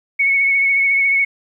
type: tone with vibrato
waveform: sine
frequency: 2211 Hz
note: C#7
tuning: 5 cents flat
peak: -12 dBFS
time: 0.19-1.25 s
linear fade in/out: 10 ms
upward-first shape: triangle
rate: 14 Hz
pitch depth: 28 cents each way
effects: 9-bit

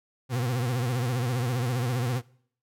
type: tone with vibrato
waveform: 40% pulse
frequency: 123.47 Hz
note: B2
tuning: in tune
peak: -24 dBFS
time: 0.29-2.22 s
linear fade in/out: 50 ms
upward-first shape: sine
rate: 15 Hz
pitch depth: 110 cents each way
effects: noise-tail reverb RT60 0.6 s tail -23 dB re dry + MP3 96 kbps

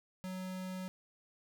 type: tone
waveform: square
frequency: 185.7 Hz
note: F#3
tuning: 7 cents sharp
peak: -40 dBFS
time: 0.24-0.88 s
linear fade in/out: 0 ms
effects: none

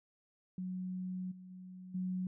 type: tone with level steps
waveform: sine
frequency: 184.1 Hz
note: F#3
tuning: 8 cents flat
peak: -37 / -49 / -47 / -34 dBFS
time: 0.58-2.27 s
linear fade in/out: 2 ms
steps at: 1.31 / 1.5 / 1.94 s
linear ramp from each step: 10 ms
effects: none

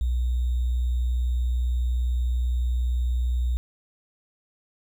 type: tone with sample-and-hold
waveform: sine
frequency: 61.2 Hz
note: B1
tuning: 15 cents flat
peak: -21 dBFS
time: 0.01-3.57 s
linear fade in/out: 0 ms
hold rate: 3675 Hz
effects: none

